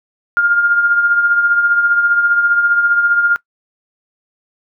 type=tone with tremolo; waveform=sine; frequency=1409 Hz; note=F6; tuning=15 cents sharp; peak=-7 dBFS; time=0.37-3.36 s; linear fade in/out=0 ms; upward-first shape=triangle; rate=15 Hz; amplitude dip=60%; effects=noise-tail reverb RT60 0.1 s tail -20 dB re dry